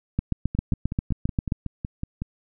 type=two click trains; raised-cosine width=5 ms; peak=-16 / -10 dBFS; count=10 / 11; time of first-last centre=0.55-2.22 / 0.19-1.522 s; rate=5.39 / 7.51 Hz; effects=none